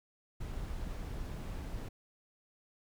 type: noise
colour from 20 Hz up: brown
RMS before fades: -40 dBFS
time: 0.4-1.89 s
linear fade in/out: 10 ms
effects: none